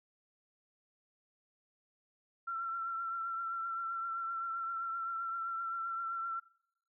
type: tone with vibrato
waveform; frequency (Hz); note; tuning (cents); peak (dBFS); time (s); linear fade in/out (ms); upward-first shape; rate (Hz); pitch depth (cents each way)
sine; 1354; E6; +46; -35; 2.47-6.4; 10; triangle; 7.7; 35
effects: noise-tail reverb RT60 0.8 s tail -25 dB re dry